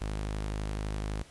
sawtooth tone, 51.91 Hz, G#1, in tune, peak -28 dBFS, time 0.01-1.23 s, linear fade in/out 5 ms, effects pink hiss -55 dBFS RMS until 1.3 s + resampled to 24000 Hz

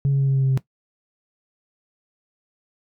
sine tone with pitch steps, 139 / 137.88 / 136.77 / 135.67 / 134.58 / 133.49 / 132.42 Hz, C#3 / C#3 / C#3 / C#3 / C3 / C3 / C3, +5 / -9 / -23 / -37 / +49 / +35 / +21 cents, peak -14 dBFS, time 0.05-0.575 s, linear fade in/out 0 ms, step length 75 ms, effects noise-tail reverb RT60 0.1 s tail -17 dB re dry + tanh soft clip ceiling -14 dBFS

